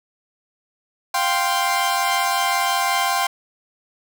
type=chord; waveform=sawtooth; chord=F suspended second; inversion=none; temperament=equal; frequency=698.5 / 784 / 1046.5 Hz; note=F5 / G5 / C6; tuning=0 / 0 / 0 cents; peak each=-21 / -18 / -18 dBFS; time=1.14-3.27 s; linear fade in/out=5 ms; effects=none